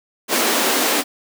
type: high-pass noise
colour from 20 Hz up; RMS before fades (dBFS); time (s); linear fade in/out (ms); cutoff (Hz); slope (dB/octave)
pink; -18; 0.28-1.04; 50; 230; 48
effects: none